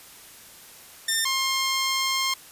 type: tone pair in turn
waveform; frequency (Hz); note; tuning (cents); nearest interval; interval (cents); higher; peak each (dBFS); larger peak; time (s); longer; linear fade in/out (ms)
10% pulse; 1803 / 1064.3; A6 / C6; +42 / +29; major sixth; 913; first; -13 / -14; first; 1.08-1.25 / 1.25-2.34; second; 5
effects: white hiss -47 dBFS RMS until 2.51 s + resampled to 32000 Hz